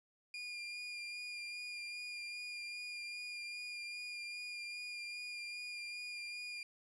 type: tone with vibrato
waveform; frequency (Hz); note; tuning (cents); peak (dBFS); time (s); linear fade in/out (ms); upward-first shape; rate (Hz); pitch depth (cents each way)
30% pulse; 2420; D#7; -49; -40; 0.34-6.63; 2; sine; 2.5; 19
effects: resampled to 22050 Hz